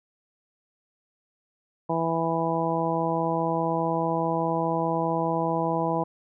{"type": "harmonic tone", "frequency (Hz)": 164.81, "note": "E3", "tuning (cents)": 0, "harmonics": [1, 2, 3, 4, 5, 6], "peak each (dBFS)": [-30, -30, -30, -30, -30, -30], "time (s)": [1.89, 6.04], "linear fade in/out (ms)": 10, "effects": []}